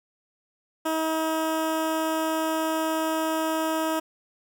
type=tone with notch filter; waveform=15% pulse; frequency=318.9 Hz; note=D#4; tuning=43 cents sharp; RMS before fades=-26 dBFS; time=0.85-4 s; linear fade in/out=10 ms; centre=4300 Hz; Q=1.4; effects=none